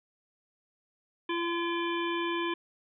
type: harmonic tone with a mistuned harmonic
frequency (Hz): 341.1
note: F4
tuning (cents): -41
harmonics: 1 / 3 / 5 / 7 / 9 / 10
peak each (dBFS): -31 / -34 / -39 / -39 / -41 / -44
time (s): 1.29-2.54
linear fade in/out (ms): 5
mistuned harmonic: 10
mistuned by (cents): +26
effects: none